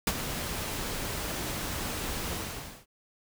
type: noise with ADSR envelope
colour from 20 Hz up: pink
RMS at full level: -24 dBFS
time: 0.07-2.86 s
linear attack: 3 ms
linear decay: 43 ms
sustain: -10 dB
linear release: 540 ms
effects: none